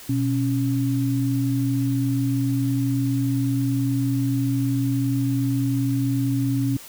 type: tone pair together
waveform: sine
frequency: 123.45 / 275.7 Hz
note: B2 / C#4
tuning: 0 / -9 cents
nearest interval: octave + major second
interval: 1391 cents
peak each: -22 dBFS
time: 0.09-6.77 s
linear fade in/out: 5 ms
effects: white hiss -42 dBFS RMS until 6.88 s